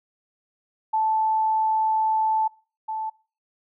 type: tone pair in turn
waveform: sine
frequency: 876 / 876 Hz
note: A5 / A5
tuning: -8 / -8 cents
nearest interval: unison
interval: 0 cents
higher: neither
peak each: -19 / -26 dBFS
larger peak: first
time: 0.93-2.48 / 2.88-3.1 s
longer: first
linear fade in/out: 10 ms
effects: noise-tail reverb RT60 0.4 s tail -24 dB re dry